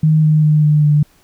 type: tone with pitch steps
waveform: sine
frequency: 155.9 / 154.02 / 152.16 / 150.33 / 148.52 Hz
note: D#3 / D#3 / D#3 / D3 / D3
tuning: +4 / -17 / -38 / +41 / +20 cents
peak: -8 dBFS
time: 0.03-1.03 s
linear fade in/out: 5 ms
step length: 200 ms
effects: pink hiss -53 dBFS RMS until 1.23 s